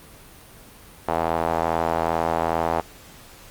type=tone with band-pass filter; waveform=sawtooth; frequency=82.41 Hz; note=E2; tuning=in tune; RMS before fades=-23 dBFS; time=1.08-2.81 s; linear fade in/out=5 ms; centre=780 Hz; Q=2.3; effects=pink hiss -46 dBFS RMS until 3.5 s + Opus 32 kbps